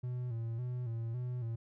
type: tone with vibrato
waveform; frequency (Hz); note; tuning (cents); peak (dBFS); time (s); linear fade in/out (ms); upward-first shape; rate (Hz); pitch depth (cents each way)
triangle; 119.4; A#2; +42; -33; 0.03-1.56; 10; square; 1.8; 70
effects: none